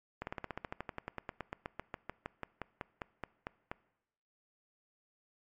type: slowing click train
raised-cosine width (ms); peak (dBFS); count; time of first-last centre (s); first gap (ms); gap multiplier
0.5; -23; 29; 0.22-3.715; 51; 1.06
effects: noise-tail reverb RT60 0.9 s tail -21 dB re dry + MP3 48 kbps